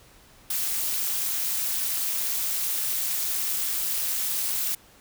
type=noise with amplitude modulation; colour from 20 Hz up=blue; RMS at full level=-24 dBFS; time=0.5-4.75 s; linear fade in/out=5 ms; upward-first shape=sine; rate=275 Hz; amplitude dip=70%; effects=pink hiss -54 dBFS RMS until 5 s